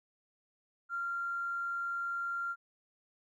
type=tone with tanh clipping; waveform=triangle; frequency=1385 Hz; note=F6; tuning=15 cents flat; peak=-33 dBFS; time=0.89-2.56 s; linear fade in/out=50 ms; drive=3 dB; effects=none